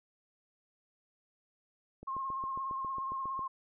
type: click train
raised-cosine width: 2 ms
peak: -34 dBFS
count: 11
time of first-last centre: 2.03-3.392 s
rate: 7.34 Hz
type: tone with vibrato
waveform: sine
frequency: 1070 Hz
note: C6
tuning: 38 cents sharp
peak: -34 dBFS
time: 2.07-3.48 s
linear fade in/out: 10 ms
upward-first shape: triangle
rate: 17 Hz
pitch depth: 37 cents each way
effects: none